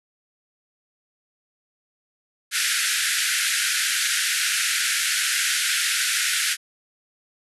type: band-pass noise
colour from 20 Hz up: pink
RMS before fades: -23 dBFS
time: 2.51-6.57 s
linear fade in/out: 50 ms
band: 1400 to 12000 Hz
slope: 96 dB/octave
effects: none